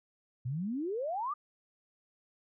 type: exponential sweep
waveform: sine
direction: up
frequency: 116.54 to 1244.5 Hz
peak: -32 dBFS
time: 0.45-1.34 s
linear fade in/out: 10 ms
effects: none